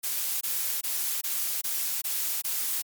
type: noise bursts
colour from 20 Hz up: blue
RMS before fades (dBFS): -29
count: 7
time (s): 0.03-2.822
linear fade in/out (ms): 10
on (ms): 380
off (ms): 22
effects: MP3 96 kbps